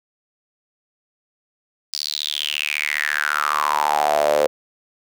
sawtooth tone with high-pass filter sweep, 74.6 Hz, D2, 28 cents sharp, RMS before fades -21 dBFS, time 1.93-4.47 s, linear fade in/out 0 ms, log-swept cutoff 4900 to 510 Hz, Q 7.5, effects none

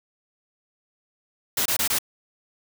white noise bursts, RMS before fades -23 dBFS, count 4, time 1.57-1.987 s, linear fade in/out 5 ms, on 87 ms, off 23 ms, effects none

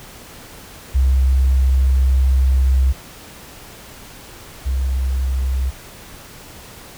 sine tone pair in turn, 65.7 / 65.34 Hz, C2 / C2, +8 / -2 cents, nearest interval unison, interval 10 cents, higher first, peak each -11 / -16 dBFS, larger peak first, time 0.94-2.93 / 4.65-5.71 s, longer first, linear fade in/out 20 ms, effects pink hiss -39 dBFS RMS until 6.97 s

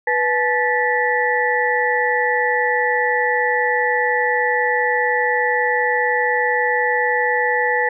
sine tone cluster, 492.1 / 857 / 1764 / 1954 Hz, B4 / A5 / A6 / B6, -6 / -46 / +4 / -19 cents, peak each -21 dBFS, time 0.07-7.89 s, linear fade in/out 5 ms, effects none

